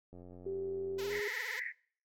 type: click train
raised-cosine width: 2 ms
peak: -39 dBFS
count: 96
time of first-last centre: 0.13-1.194 s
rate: 89.3 Hz
type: tone with pitch glide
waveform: sine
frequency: 388.6 to 414.1 Hz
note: G4 to G#4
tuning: -15 to -5 cents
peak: -35 dBFS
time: 0.46-1.28 s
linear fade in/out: 5 ms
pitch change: +110 cents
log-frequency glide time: 0.99-1.14 s
type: tone with vibrato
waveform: 5% pulse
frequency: 466.2 Hz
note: A#4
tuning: in tune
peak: -32 dBFS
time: 0.98-1.6 s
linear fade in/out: 10 ms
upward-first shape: triangle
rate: 17 Hz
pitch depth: 210 cents each way
type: band-pass noise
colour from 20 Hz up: white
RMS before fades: -40 dBFS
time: 1.09-1.73 s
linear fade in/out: 50 ms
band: 1800 to 2100 Hz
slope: 96 dB/octave
effects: noise-tail reverb RT60 0.5 s tail -22 dB re dry